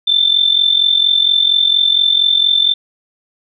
sine tone with amplitude modulation, 3550 Hz, A7, 15 cents sharp, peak -6 dBFS, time 0.07-2.74 s, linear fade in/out 10 ms, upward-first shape sine, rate 44.3 Hz, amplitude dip 75%, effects none

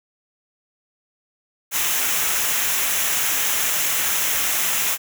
white noise with comb filter, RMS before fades -21 dBFS, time 1.71-4.98 s, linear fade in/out 50 ms, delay 0.22 ms, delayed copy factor -0.55, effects none

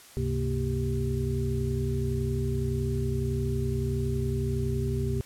sine tone cluster, 69.5 / 99.3 / 131.1 / 233 / 391.9 Hz, C#2 / G2 / C3 / A#3 / G4, +5 / +23 / +4 / -1 / 0 cents, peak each -31 / -36 / -29 / -35 / -33 dBFS, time 0.17-5.21 s, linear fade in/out 0 ms, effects white hiss -51 dBFS RMS until 5.25 s + low-pass 12000 Hz 12 dB/octave

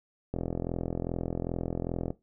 click train, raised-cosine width 2 ms, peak -18 dBFS, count 76, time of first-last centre 0.34-2.105 s, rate 42.5 Hz, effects noise-tail reverb RT60 0.2 s tail -17 dB re dry

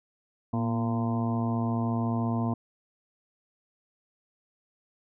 harmonic tone with a mistuned harmonic, 114.4 Hz, A#2, 32 cents flat, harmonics 1 / 2 / 3 / 4 / 5 / 6 / 7 / 8 / 9, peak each -29 / -28 / -40 / -42 / -47 / -37 / -45 / -40 / -40 dBFS, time 0.53-2.54 s, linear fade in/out 5 ms, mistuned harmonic 2, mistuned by +42 cents, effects none

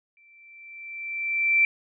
sine tone with exponential growth, 2341 Hz, D7, 6 cents flat, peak -15 dBFS, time 0.17-1.65 s, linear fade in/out 1 ms, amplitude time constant 320 ms, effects none

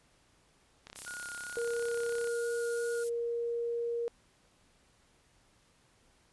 click train, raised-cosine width 0.2 ms, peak -29 dBFS, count 48, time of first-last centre 0.87-2.273 s, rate 33.5 Hz
pink high-pass noise, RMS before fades -44 dBFS, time 0.95-3.1 s, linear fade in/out 20 ms, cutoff 9300 Hz, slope 12 dB/octave
triangle tone with vibrato, 1435 Hz, F6, 47 cents sharp, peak -39 dBFS, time 1.06-3.04 s, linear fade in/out 10 ms, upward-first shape square, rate 2.9 Hz, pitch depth 8 cents each way
sine tone, 470 Hz, A#4, 14 cents sharp, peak -31 dBFS, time 1.57-4.08 s, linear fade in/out 0 ms
effects pink hiss -67 dBFS RMS until 6.32 s + resampled to 24000 Hz

